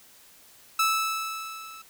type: tone with level ramp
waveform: sawtooth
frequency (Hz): 1311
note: E6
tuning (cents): -10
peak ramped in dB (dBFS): -16 to -39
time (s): 0.79-1.82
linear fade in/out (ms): 5
effects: white hiss -54 dBFS RMS until 1.89 s

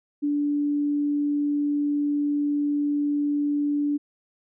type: tone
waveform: sine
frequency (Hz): 290.9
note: D4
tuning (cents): -16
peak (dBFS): -21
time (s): 0.22-3.98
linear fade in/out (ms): 20
effects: none

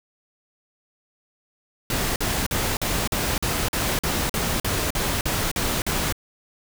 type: noise bursts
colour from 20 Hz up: pink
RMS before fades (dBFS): -24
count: 14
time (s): 1.9-6.125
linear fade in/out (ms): 2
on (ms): 260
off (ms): 45
effects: none

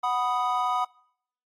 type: chord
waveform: triangle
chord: B major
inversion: second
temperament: equal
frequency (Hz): 740 / 987.8 / 1244.5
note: F#5 / B5 / D#6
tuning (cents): 0 / 0 / 0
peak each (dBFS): -26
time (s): 0.03-0.85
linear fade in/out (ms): 10
effects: noise-tail reverb RT60 0.7 s tail -25 dB re dry + AAC 48 kbps

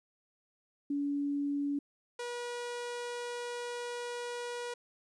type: tone pair in turn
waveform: sine / sawtooth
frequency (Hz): 285.1 / 482.8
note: C#4 / B4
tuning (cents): +49 / -39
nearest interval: major sixth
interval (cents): 912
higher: second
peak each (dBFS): -30 / -33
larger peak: first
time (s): 0.9-1.79 / 2.19-4.74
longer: second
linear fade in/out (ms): 5
effects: resampled to 22050 Hz + 12-bit

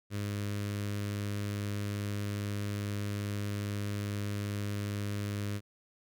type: tone with notch filter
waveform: sawtooth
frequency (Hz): 102.4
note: G#2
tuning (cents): -24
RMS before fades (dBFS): -35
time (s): 0.1-5.61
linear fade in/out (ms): 50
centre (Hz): 810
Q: 1.2
effects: none

